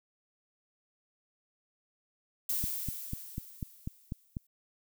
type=noise with exponential decay; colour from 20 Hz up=violet; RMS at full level=-31 dBFS; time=2.49-4.47 s; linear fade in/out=5 ms; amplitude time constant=430 ms
type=click train; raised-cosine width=5 ms; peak=-23 dBFS; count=8; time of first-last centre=2.64-4.368 s; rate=4.05 Hz
effects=none